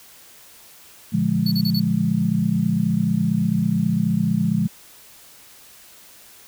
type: chord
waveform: sine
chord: Bb dominant seventh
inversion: none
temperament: just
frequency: 116.54 / 145.68 / 174.81 / 209.8 Hz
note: Bb2 / D3 / F3 / Ab3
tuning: 0 / -14 / +2 / +18 cents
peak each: -27 / -25 / -21 / -21 dBFS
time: 1.12-4.68 s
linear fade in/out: 20 ms
type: tone bursts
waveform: square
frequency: 4435 Hz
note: C#8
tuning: in tune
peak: -25 dBFS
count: 4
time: 1.46-1.799 s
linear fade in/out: 5 ms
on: 57 ms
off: 37 ms
effects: white hiss -47 dBFS RMS until 6.47 s